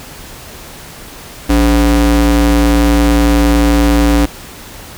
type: ring-modulated tone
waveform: square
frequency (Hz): 116.54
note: A#2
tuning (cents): 0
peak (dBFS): -5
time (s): 1.49-4.26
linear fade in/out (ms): 10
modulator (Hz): 172
effects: pink hiss -32 dBFS RMS until 4.97 s